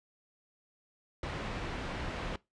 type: low-pass noise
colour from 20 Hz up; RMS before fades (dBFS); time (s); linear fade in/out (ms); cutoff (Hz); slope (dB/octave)
pink; -38; 1.23-2.36; 2; 2800; 12
effects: noise-tail reverb RT60 0.2 s tail -21 dB re dry + resampled to 22050 Hz